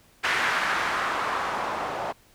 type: noise with low-pass filter sweep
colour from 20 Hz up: blue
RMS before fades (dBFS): -27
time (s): 0.23-2.13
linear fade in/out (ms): 20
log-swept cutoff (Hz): 1800 to 780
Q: 1.8
effects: pink hiss -58 dBFS RMS until 2.34 s